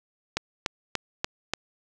click train, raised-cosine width 0.2 ms, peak -8 dBFS, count 5, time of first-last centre 0.37-1.536 s, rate 3.43 Hz, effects none

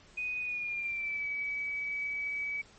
sine tone with pitch glide, 2489 to 2282 Hz, D#7 to C#7, 0 to +50 cents, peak -32 dBFS, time 0.17-2.62 s, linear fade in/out 10 ms, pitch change -150 cents, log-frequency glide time 0.4-1.27 s, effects pink hiss -58 dBFS RMS until 2.78 s + MP3 32 kbps

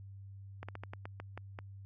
slowing click train, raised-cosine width 0.5 ms, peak -28 dBFS, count 9, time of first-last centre 0.63-1.589 s, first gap 56 ms, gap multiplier 1.21, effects added 98 Hz sine -47 dBFS peak until 1.85 s

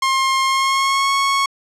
sawtooth tone with pitch glide, 1066 to 1101.7 Hz, C6 to C#6, +32 to -11 cents, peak -11 dBFS, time 0.02-1.46 s, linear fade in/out 5 ms, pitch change +57 cents, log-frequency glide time 0.44-1.12 s, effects low-pass 8000 Hz 12 dB/octave

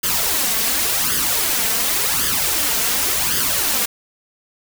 white noise with flanger, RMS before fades -19 dBFS, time 0.03-3.86 s, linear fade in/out 10 ms, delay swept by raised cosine 0.61 to 4.51 ms, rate 0.9 Hz, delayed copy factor +0.65, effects none

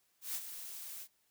blue noise with ADSR envelope, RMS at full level -37 dBFS, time 0.21-1.08 s, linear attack 140 ms, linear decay 53 ms, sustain -9 dB, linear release 65 ms, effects white hiss -75 dBFS RMS until 1.3 s

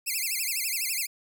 5% pulse tone with vibrato, 2349 Hz, D7, in tune, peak -18 dBFS, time 0.06-1.07 s, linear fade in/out 20 ms, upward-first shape sine, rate 12 Hz, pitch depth 240 cents each way, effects none

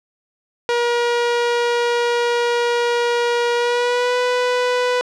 sawtooth tone with pitch glide, 477.2 to 495.7 Hz, A#4 to B4, +41 to +6 cents, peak -12 dBFS, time 0.69-5.01 s, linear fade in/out 0 ms, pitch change +65 cents, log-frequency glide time 3.55-4.17 s, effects low-pass 5000 Hz 12 dB/octave

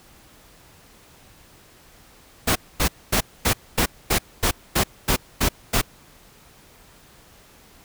pink noise bursts, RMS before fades -19 dBFS, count 11, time 2.47-5.816 s, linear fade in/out 10 ms, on 86 ms, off 240 ms, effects pink hiss -51 dBFS RMS until 7.84 s

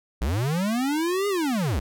square linear two-way sweep, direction up then down, 51.91 to 414.2 to 51.91 Hz, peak -23 dBFS, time 0.21-1.8 s, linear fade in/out 10 ms, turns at 1.28 s, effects none

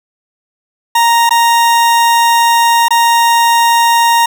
40% pulse tone with dropouts, 932.3 Hz, A#5, in tune, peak -6 dBFS, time 0.95-4.26 s, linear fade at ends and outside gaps 5 ms, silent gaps 1.293-1.307 / 2.884-2.906 s, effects none

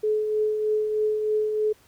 sine tone with tremolo, 428.1 Hz, A4, 47 cents flat, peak -19 dBFS, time 0.03-1.73 s, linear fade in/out 10 ms, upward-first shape triangle, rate 3.2 Hz, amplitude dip 45%, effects pink hiss -58 dBFS RMS until 1.87 s

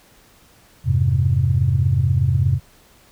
sine chord, F minor, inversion none, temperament equal with one note detuned, 87.31 / 103.83 / 132.18 Hz, F2 / Ab2 / C3, 0 / 0 / +18 cents, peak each -19 / -19 / -17 dBFS, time 0.84-2.6 s, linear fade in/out 50 ms, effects tanh soft clip ceiling -5 dBFS + pink hiss -52 dBFS RMS until 3.11 s

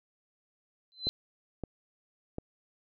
sine tone with exponential growth, 4054 Hz, B7, 45 cents sharp, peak -24 dBFS, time 0.92-1.09 s, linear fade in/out 0 ms, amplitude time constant 35 ms
clicks, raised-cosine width 2 ms, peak -22 dBFS, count 3, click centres 1.07 / 1.637 / 2.384 s
effects none

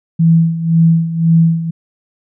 sine tone with tremolo, 164.81 Hz, E3, in tune, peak -5 dBFS, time 0.19-1.71 s, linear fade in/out 10 ms, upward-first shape sine, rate 1.9 Hz, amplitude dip 75%, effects none

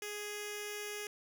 10% pulse tone with notch filter, 415.3 Hz, G#4, in tune, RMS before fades -42 dBFS, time 0.02-1.07 s, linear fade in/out 2 ms, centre 1000 Hz, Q 0.56, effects none

